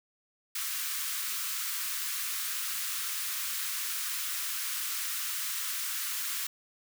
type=high-pass noise; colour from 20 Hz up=white; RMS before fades=-34 dBFS; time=0.55-6.47 s; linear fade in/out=5 ms; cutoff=1100 Hz; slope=48 dB/octave; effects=none